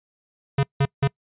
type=tone bursts; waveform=square; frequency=138.59 Hz; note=C#3; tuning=in tune; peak=-17 dBFS; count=3; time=0.58-1.076 s; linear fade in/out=5 ms; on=52 ms; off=170 ms; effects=noise-tail reverb RT60 0.1 s tail -26 dB re dry + resampled to 8000 Hz